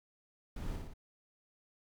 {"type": "noise with echo", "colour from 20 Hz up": "brown", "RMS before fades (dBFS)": -39, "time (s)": [0.56, 0.76], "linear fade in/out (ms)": 5, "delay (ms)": 59, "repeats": 3, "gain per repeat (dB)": -3, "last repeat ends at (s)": 0.937, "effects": []}